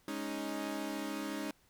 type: chord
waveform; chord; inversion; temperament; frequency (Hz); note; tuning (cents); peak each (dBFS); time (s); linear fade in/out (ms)
sawtooth; Ab suspended fourth; none; equal; 207.7 / 277.2 / 311.1; Ab3 / Db4 / Eb4; 0 / 0 / 0; -39 / -37 / -36; 0.08-1.51; 2
effects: pink hiss -68 dBFS RMS until 1.69 s

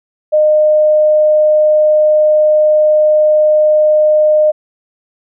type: tone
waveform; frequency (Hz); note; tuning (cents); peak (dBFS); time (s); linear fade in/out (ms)
sine; 611; D#5; -32; -6; 0.32-4.52; 20
effects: none

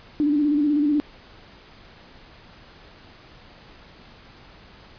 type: tone with vibrato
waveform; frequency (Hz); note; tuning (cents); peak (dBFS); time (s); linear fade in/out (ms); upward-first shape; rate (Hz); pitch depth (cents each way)
sine; 294.5; D4; +5; -17; 0.2-1; 0; square; 16; 45
effects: pink hiss -48 dBFS RMS until 4.98 s + resampled to 11025 Hz

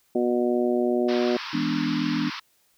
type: harmonic tone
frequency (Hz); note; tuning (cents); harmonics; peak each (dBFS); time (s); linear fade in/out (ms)
121.7; B2; -25; 2 / 3 / 4 / 5 / 6; -25 / -23 / -33 / -28 / -34; 0.15-1.37; 5
type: band-pass noise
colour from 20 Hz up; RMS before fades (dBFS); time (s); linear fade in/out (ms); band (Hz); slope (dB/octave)
pink; -35; 1.08-2.4; 10; 900 to 5500; 96
type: chord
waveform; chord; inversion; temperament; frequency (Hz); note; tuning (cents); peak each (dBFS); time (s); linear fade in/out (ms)
sine; E dominant seventh; none; equal; 164.81 / 207.7 / 246.9 / 293.7; E3 / G#3 / B3 / D4; 0 / 0 / 0 / 0; -31 / -31 / -27 / -26; 1.53-2.3; 10
effects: white hiss -65 dBFS RMS until 2.77 s

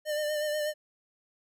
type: tone with vibrato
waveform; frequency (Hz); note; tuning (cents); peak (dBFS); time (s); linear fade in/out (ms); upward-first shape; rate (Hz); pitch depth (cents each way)
square; 602; D5; +43; -29; 0.05-0.74; 50; sine; 8.2; 30
effects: none

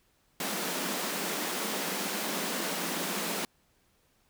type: high-pass noise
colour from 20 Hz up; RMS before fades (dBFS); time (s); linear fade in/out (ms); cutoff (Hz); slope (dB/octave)
pink; -33; 0.4-3.45; 2; 170; 96
effects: pink hiss -69 dBFS RMS until 4.29 s

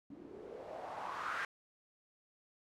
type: noise with low-pass filter sweep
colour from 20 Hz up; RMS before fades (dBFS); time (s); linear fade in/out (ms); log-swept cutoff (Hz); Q
blue; -44; 0.1-1.45; 2; 270 to 1600; 4.1
effects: none

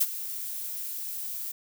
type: noise with ADSR envelope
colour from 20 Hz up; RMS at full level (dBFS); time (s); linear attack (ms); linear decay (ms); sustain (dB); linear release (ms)
violet; -21; 0-1.52; 14; 40; -14; 9
effects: none

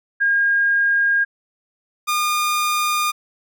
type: tone pair in turn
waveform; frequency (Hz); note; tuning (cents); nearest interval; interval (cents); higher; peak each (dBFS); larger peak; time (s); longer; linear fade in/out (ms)
sine / sawtooth; 1621 / 1214.4; G#6 / D#6; -42 / -42; perfect fourth; 500; first; -14; neither; 0.2-1.25 / 2.07-3.12; neither; 20
effects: none

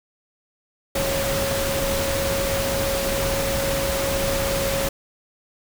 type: tone in noise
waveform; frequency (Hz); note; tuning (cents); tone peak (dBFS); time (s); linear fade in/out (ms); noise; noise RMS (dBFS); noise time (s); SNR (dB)
sine; 549; C#5; -17; -24; 0.95-4.89; 5; pink; -25; 0.95-4.89; -2
effects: none

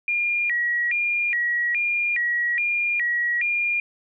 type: tone with vibrato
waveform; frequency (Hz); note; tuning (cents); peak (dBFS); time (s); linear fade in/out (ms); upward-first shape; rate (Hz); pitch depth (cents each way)
sine; 2148; C7; +45; -20; 0.08-3.8; 2; square; 1.2; 200
effects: none

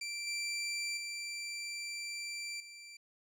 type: tone with level steps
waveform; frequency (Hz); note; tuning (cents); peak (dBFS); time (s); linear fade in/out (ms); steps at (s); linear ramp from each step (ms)
20% pulse; 2349; D7; 0; -33 / -30 / -34 / -44; 0.01-2.97; 5; 0.27 / 0.97 / 2.6; 2
effects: low-pass 12000 Hz 12 dB/octave

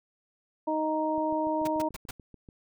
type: harmonic tone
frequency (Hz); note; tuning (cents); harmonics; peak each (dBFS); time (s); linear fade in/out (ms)
311.5; D#4; +2; 1 / 2 / 3; -30 / -30 / -30; 0.67-1.89; 10
type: click train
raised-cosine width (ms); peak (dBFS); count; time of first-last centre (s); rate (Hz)
3; -35; 10; 1.18-2.488; 6.88
type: noise bursts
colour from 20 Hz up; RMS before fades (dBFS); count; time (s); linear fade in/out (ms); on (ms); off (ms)
pink; -38; 4; 1.65-2.11; 5; 25; 120
effects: none

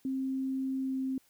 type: tone with pitch glide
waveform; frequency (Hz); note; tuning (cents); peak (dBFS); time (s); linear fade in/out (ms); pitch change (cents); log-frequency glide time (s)
sine; 265.1 to 263.6; C4 to C4; +23 to +13; -30; 0.05-1.18; 2; -10; 0.8-0.97
effects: white hiss -67 dBFS RMS until 1.29 s

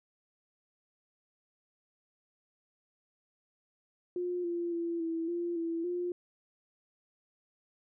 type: tone with pitch steps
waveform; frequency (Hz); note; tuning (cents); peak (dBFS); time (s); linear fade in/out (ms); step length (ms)
sine; 356 / 344.1 / 338.4 / 328.8 / 345 / 332.4 / 353.6; F4 / F4 / E4 / E4 / F4 / E4 / F4; +33 / -26 / +45 / -4 / -21 / +15 / +22; -31; 4.16-6.12; 2; 280
effects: none

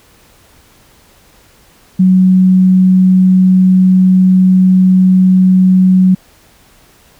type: tone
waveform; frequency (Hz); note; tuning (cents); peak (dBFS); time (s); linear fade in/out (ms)
sine; 185.8; F#3; +7; -4; 1.99-6.15; 10
effects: pink hiss -46 dBFS RMS until 7.19 s

